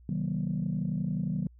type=chord; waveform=sine; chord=C half-diminished seventh; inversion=none; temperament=just; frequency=130.81 / 156.98 / 188.37 / 235.5 Hz; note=C3 / Eb3 / Gb3 / Bb3; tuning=0 / +16 / +31 / +18 cents; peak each=-37 / -31 / -31 / -36 dBFS; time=0.09-1.47 s; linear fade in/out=2 ms; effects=tanh soft clip ceiling -21 dBFS + added 60 Hz sine -52 dBFS peak until 1.59 s